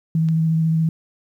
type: tone with vibrato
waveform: sine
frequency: 161.3 Hz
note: E3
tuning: 37 cents flat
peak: -15 dBFS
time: 0.15-0.89 s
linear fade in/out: 2 ms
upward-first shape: triangle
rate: 14 Hz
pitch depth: 19 cents each way
type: click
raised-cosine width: 0.2 ms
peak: -23 dBFS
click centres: 0.287 s
effects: 9-bit